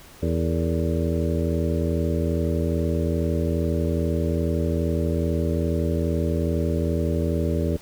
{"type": "harmonic tone with a mistuned harmonic", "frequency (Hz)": 82.41, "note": "E2", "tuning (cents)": 0, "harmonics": [1, 2, 3, 4, 5, 6, 7], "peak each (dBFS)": [-24, -27, -29, -30, -31, -32, -32], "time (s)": [0.22, 7.77], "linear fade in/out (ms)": 10, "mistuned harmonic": 6, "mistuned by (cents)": -110, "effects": ["pink hiss -47 dBFS RMS until 7.81 s"]}